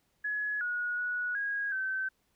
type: tone with pitch steps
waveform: sine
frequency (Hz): 1690 / 1452 / 1465 / 1643 / 1540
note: G#6 / F#6 / F#6 / G#6 / G6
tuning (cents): +30 / -33 / -18 / -19 / -31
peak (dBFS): -30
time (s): 0.24-2.09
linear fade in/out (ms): 10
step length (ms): 370
effects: pink hiss -74 dBFS RMS until 2.35 s